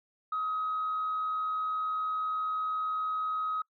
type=tone with frequency modulation; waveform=sine; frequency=1266 Hz; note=D#6; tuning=30 cents sharp; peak=-28 dBFS; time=0.32-3.62 s; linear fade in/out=5 ms; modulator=85 Hz; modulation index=0.23; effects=noise-tail reverb RT60 0.1 s tail -25 dB re dry + tanh soft clip ceiling -25 dBFS